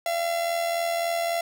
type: tone with amplitude modulation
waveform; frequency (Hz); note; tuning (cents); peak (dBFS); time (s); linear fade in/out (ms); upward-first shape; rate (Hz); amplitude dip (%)
45% pulse; 680; F5; -46; -22; 0.06-1.41; 2; sine; 83.6; 45
effects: none